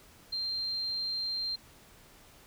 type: tone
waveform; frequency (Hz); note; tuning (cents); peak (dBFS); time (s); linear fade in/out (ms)
sine; 4169; C8; -7; -31; 0.32-1.56; 10
effects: pink hiss -57 dBFS RMS until 2.46 s